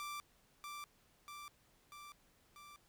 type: tone with echo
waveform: sawtooth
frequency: 1174.7 Hz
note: D6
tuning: in tune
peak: -39 dBFS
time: 0-0.2 s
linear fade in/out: 0 ms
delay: 640 ms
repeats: 4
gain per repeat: -3 dB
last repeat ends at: 2.76 s
effects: pink hiss -71 dBFS RMS until 2.88 s

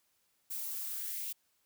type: noise with high-pass filter sweep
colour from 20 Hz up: violet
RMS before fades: -39 dBFS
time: 0.5-1.33 s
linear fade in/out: 10 ms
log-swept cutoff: 530 to 2800 Hz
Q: 2.5
effects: white hiss -75 dBFS RMS until 1.65 s

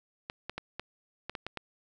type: clicks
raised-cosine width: 0.3 ms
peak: -20 dBFS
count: 8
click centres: 0.299 / 0.496 / 0.58 / 0.796 / 1.296 / 1.352 / 1.466 / 1.573 s
effects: none

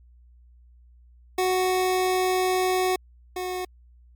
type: tone pair in turn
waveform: 25% pulse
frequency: 370 / 366.2 Hz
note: F#4 / F#4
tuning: 0 / -18 cents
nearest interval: unison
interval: 18 cents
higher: first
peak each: -17 / -24 dBFS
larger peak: first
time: 1.38-2.96 / 3.36-3.65 s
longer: first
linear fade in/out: 5 ms
effects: added 60 Hz sine -50 dBFS peak until 4.15 s + MP3 96 kbps

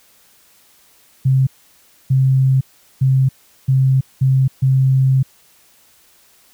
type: tone bursts at uneven times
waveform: sine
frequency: 132.5 Hz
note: C3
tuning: 22 cents sharp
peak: -10 dBFS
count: 6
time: 1.25-1.47 / 2.1-2.61 / 3.01-3.29 / 3.68-4.01 / 4.21-4.48 / 4.62-5.23 s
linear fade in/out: 10 ms
effects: white hiss -52 dBFS RMS until 6.53 s

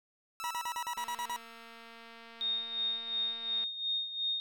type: tone with exponential decay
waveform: sawtooth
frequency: 1318.5 Hz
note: E6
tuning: in tune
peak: -35 dBFS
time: 0.4-3.03 s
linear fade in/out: 0 ms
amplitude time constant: 570 ms
type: tone bursts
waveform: 40% pulse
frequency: 965 Hz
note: B5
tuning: 40 cents flat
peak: -33 dBFS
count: 9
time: 0.44-1.362 s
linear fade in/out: 0 ms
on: 66 ms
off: 41 ms
type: click train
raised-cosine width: 0.3 ms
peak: -36 dBFS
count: 615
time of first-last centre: 0.97-3.64 s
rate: 230 Hz
type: tone with tremolo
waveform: sine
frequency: 3694 Hz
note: A#7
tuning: 16 cents flat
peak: -29 dBFS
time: 2.41-4.4 s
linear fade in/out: 0 ms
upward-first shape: sine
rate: 2.8 Hz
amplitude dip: 70%
effects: none

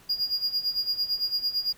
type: tone with tremolo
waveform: triangle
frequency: 4846 Hz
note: D#8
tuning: 47 cents flat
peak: -21 dBFS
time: 0.09-1.73 s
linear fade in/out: 10 ms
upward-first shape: sine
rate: 8.9 Hz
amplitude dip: 80%
effects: pink hiss -55 dBFS RMS until 1.77 s

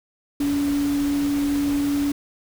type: tone in noise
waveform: sine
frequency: 285.5 Hz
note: D4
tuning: 49 cents flat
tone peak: -19 dBFS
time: 0.4-2.12 s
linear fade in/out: 5 ms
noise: pink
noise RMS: -34 dBFS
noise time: 0.4-2.12 s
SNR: +12 dB
effects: none

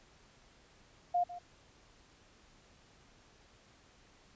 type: tone with echo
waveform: sine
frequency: 707 Hz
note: F5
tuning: 21 cents sharp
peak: -27 dBFS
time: 1.14-1.24 s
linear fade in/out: 10 ms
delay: 150 ms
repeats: 1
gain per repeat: -15 dB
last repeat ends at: 1.39 s
effects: pink hiss -63 dBFS RMS until 4.35 s + resampled to 16000 Hz

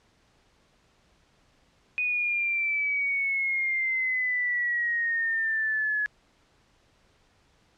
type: exponential sweep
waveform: sine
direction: down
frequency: 2489 to 1693 Hz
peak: -24 dBFS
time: 1.98-6.06 s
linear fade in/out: 0 ms
effects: pink hiss -64 dBFS RMS until 7.77 s + low-pass 6000 Hz 12 dB/octave

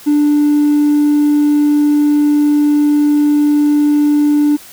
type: tone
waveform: triangle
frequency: 294.6 Hz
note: D4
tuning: 6 cents sharp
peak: -5 dBFS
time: 0.06-4.57 s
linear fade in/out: 20 ms
effects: tanh soft clip ceiling -4 dBFS + white hiss -37 dBFS RMS until 4.72 s

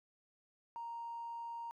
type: tone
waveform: triangle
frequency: 932.3 Hz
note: A#5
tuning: in tune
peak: -38 dBFS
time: 0.76-1.71 s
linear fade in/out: 0 ms
effects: tanh soft clip ceiling -39 dBFS

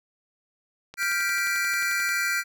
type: click train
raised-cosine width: 0.2 ms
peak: -24 dBFS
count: 14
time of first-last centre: 0.94-2.09 s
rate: 11.3 Hz
type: chord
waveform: square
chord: G dominant seventh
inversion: third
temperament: equal with one note detuned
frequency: 1396.9 / 1568 / 1964.2 / 2349 Hz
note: F6 / G6 / B6 / D7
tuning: 0 / 0 / -10 / 0 cents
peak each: -30 dBFS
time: 0.97-2.44 s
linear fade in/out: 50 ms
effects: none

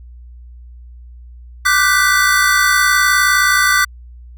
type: chord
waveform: square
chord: G major seventh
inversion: second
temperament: equal with one note detuned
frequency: 1174.7 / 1480 / 1539.3 / 1975.5 Hz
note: D6 / F#6 / G6 / B6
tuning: 0 / 0 / -32 / 0 cents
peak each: -17 dBFS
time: 1.65-3.85 s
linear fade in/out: 10 ms
effects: added 60 Hz sine -34 dBFS peak until 4.37 s

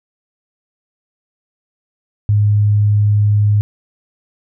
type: tone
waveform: sine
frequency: 104 Hz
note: G#2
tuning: 3 cents sharp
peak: -9 dBFS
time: 2.29-3.61 s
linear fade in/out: 0 ms
effects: none

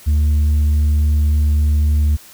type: tone with tanh clipping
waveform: sine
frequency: 74.7 Hz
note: D2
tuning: 30 cents sharp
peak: -12 dBFS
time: 0.06-2.17 s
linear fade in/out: 20 ms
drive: 3 dB
effects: white hiss -42 dBFS RMS until 2.33 s

